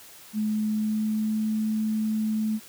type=tone with pitch glide; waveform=sine; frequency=214 to 217 Hz; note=A3 to A3; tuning=-48 to -24 cents; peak=-23 dBFS; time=0.33-2.6 s; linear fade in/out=50 ms; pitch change=+24 cents; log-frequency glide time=0.48-1.52 s; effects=white hiss -48 dBFS RMS until 2.68 s + high-pass 60 Hz 12 dB/octave